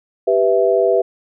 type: chord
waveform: sine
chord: E minor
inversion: first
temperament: equal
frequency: 392 / 493.9 / 659.3 Hz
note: G4 / B4 / E5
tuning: 0 / 0 / 0 cents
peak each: -16 dBFS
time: 0.27-1.02 s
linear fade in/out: 10 ms
effects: none